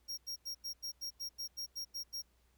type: tone bursts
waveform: 45% pulse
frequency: 5588 Hz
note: F8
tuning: in tune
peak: -39 dBFS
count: 12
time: 0.08-2.223 s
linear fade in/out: 20 ms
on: 97 ms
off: 89 ms
effects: added 60 Hz sine -70 dBFS peak until 2.57 s + pink hiss -75 dBFS RMS until 2.57 s